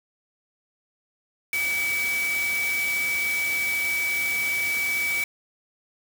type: tone in noise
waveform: sine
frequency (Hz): 2287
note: D7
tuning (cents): -47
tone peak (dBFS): -23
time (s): 1.53-5.24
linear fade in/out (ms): 2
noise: white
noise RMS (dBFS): -33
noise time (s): 1.53-5.24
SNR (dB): +7
effects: none